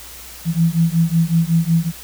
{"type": "beating tone pair", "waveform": "sine", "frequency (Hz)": [163, 168.4], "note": ["E3", "E3"], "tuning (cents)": [-19, 37], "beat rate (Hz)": 5.4, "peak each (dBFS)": [-16, -16], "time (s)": [0.45, 1.92], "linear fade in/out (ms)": 50, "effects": ["added 60 Hz sine -43 dBFS peak until 2.03 s", "white hiss -37 dBFS RMS until 2.03 s"]}